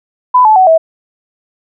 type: tone with pitch steps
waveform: sine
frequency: 1000 / 865.5 / 749.2 / 648.4 Hz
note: B5 / A5 / F#5 / E5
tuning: +21 / -29 / +21 / -29 cents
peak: -3 dBFS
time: 0.34-0.78 s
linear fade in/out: 10 ms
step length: 110 ms
effects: none